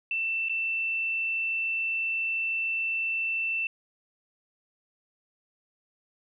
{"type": "tone with dropouts", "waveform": "sine", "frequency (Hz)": 2673, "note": "E7", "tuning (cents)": 23, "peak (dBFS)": -26, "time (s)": [0.11, 3.67], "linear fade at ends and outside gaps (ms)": 2, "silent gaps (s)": [0.486, 0.495], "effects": []}